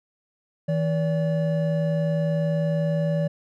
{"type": "tone pair together", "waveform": "triangle", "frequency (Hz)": [161.35, 575], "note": ["E3", "D5"], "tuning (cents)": [-37, -37], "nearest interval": "octave + minor seventh", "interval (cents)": 2200, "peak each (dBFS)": [-20, -24], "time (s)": [0.68, 3.28], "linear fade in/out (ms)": 10, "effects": []}